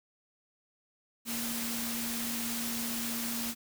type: tone in noise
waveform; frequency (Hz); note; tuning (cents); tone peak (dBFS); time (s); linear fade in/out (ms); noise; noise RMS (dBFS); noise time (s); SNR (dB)
sine; 233.1; A#3; 0; -37; 1.25-3.55; 50; white; -36; 1.25-3.55; -4
effects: none